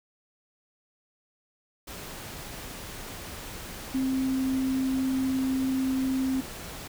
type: tone in noise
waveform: sine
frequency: 263.1 Hz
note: C4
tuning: 10 cents sharp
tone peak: -24 dBFS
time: 3.94-6.41 s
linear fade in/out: 10 ms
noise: pink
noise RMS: -40 dBFS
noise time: 1.87-6.88 s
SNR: +13 dB
effects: none